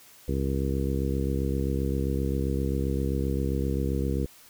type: harmonic tone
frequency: 67.6 Hz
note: C#2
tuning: 43 cents flat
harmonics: 1 / 2 / 3 / 4 / 5 / 6 / 7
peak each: -28 / -31 / -33 / -34 / -35 / -36 / -36 dBFS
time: 0.28-4.26 s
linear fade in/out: 5 ms
effects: white hiss -53 dBFS RMS until 4.49 s